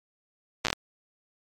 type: slowing click train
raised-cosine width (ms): 0.2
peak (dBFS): -7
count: 6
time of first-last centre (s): 0.65-0.73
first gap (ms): 8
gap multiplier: 1.35
effects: MP3 96 kbps